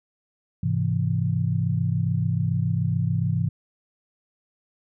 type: chord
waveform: sine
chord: Ab augmented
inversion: none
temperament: equal with one note detuned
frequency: 103.83 / 130.81 / 166.34 Hz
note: Ab2 / C3 / E3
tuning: 0 / 0 / +16 cents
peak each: -25 dBFS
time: 0.63-3.49 s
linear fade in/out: 5 ms
effects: none